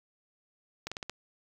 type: slowing click train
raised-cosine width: 0.2 ms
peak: -19 dBFS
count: 5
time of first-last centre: 0.87-1.096 s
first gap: 46 ms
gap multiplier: 1.14
effects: 8-bit